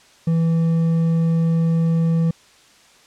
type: tone with hard clipping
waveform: triangle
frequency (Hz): 164.81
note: E3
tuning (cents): 0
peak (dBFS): -16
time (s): 0.27-2.31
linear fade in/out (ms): 5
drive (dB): 7
effects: white hiss -51 dBFS RMS until 3.06 s + low-pass 7000 Hz 12 dB/octave